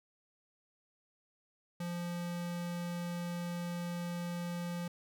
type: tone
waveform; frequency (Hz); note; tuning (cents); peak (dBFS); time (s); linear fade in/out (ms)
square; 173.8; F3; -8; -37; 1.8-4.88; 5
effects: none